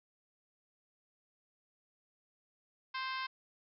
harmonic tone, 523.3 Hz, C5, in tune, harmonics 2 / 3 / 4 / 5 / 6 / 7 / 8 / 9 / 10, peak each -39 / -43 / -45 / -47 / -49 / -50 / -51 / -52 / -53 dBFS, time 2.94-3.27 s, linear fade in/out 10 ms, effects none

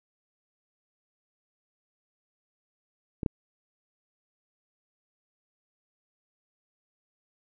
clicks, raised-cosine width 3 ms, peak -18 / -13 dBFS, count 2, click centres 3.232 / 3.262 s, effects none

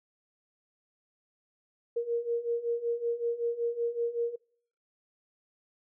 sine beating tone pair, 466.8 / 472.1 Hz, A#4 / A#4, +2 / +22 cents, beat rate 5.3 Hz, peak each -33 / -30 dBFS, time 1.96-4.36 s, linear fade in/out 10 ms, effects noise-tail reverb RT60 0.6 s tail -26 dB re dry

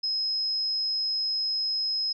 sine tone, 5120 Hz, D#8, 49 cents sharp, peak -25 dBFS, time 0.03-2.13 s, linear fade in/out 10 ms, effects none

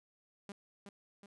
sawtooth tone with echo, 200.5 Hz, G3, 39 cents sharp, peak -40 dBFS, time 0.49-0.52 s, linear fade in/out 2 ms, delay 370 ms, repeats 2, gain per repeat -5 dB, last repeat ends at 1.26 s, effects resampled to 24000 Hz

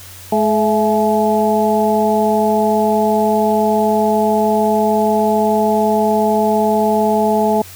harmonic tone with a mistuned harmonic, 213.3 Hz, G#3, 46 cents sharp, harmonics 1 / 2 / 3 / 4, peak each -17 / -17 / -17 / -17 dBFS, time 0.32-7.62 s, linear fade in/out 5 ms, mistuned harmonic 3, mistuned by +60 cents, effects added 92 Hz sine -39 dBFS peak until 7.75 s + white hiss -37 dBFS RMS until 7.75 s

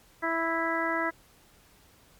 harmonic tone, 329.6 Hz, E4, in tune, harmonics 1 / 2 / 3 / 4 / 5 / 6, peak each -33 / -33 / -33 / -33 / -33 / -33 dBFS, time 0.22-1.11 s, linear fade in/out 20 ms, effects pink hiss -59 dBFS RMS until 2.19 s + MP3 96 kbps

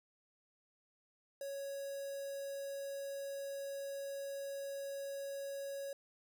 square tone with notch filter, 554.4 Hz, C#5, in tune, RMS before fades -43 dBFS, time 1.41-5.93 s, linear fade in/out 2 ms, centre 2300 Hz, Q 0.63, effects none

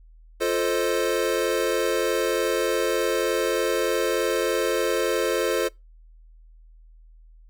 square chord, F dominant seventh, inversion none, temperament equal, 349.2 / 440 / 523.3 / 622.3 Hz, F4 / A4 / C5 / Eb5, 0 / 0 / 0 / 0 cents, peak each -28 / -26 / -27 / -32 dBFS, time 0.4-5.69 s, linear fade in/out 20 ms, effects noise-tail reverb RT60 0.2 s tail -24 dB re dry + added 40 Hz sine -47 dBFS peak until 7.49 s

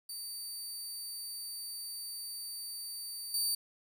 20% pulse tone with level steps, 4609 Hz, D8, 33 cents flat, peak -34 / -24 dBFS, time 0.09-3.55 s, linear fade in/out 5 ms, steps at 3.34 s, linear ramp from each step 2 ms, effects 11-bit

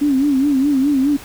sine tone with vibrato, 277.2 Hz, C#4, in tune, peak -12 dBFS, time 0.01-1.17 s, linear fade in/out 10 ms, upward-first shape sine, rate 4.8 Hz, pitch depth 110 cents each way, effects pink hiss -37 dBFS RMS until 1.24 s

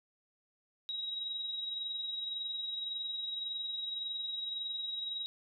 sine tone with amplitude modulation, 3828 Hz, A#7, 45 cents sharp, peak -34 dBFS, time 0.89-5.26 s, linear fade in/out 0 ms, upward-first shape sine, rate 21.8 Hz, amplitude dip 40%, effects none

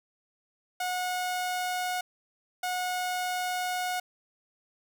sawtooth tone bursts at uneven times, 728 Hz, F#5, 28 cents flat, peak -25 dBFS, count 2, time 0.8-2.01 / 2.63-4 s, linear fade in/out 5 ms, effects none

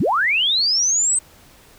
sine linear sweep, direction up, 107 to 8310 Hz, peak -15 dBFS, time 0-1.19 s, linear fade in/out 5 ms, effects pink hiss -49 dBFS RMS until 1.78 s

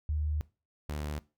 sine / sawtooth tone pair in turn, 75.7 / 74.44 Hz, D#2 / D2, -47 / +24 cents, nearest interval unison, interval 29 cents, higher first, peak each -28 / -30 dBFS, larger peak first, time 0.09-0.41 / 0.89-1.19 s, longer first, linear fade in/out 0 ms, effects noise-tail reverb RT60 0.3 s tail -20 dB re dry

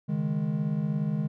triangle chord, C# suspended second, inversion none, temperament equal, 138.59 / 155.56 / 207.7 Hz, C#3 / D#3 / G#3, 0 / 0 / 0 cents, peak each -32 / -26 / -28 dBFS, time 0.08-1.28 s, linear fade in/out 20 ms, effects none

